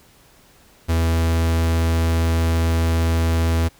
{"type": "tone", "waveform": "45% pulse", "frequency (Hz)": 82.41, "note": "E2", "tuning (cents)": 0, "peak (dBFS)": -16, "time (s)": [0.88, 3.69], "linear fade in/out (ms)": 20, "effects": ["pink hiss -52 dBFS RMS until 3.79 s"]}